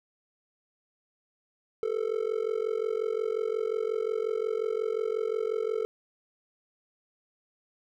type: tone with amplitude modulation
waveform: triangle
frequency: 441.4 Hz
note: A4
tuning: 5 cents sharp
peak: -21 dBFS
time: 1.83-5.85 s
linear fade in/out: 0 ms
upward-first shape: sine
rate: 45.6 Hz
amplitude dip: 95%
effects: none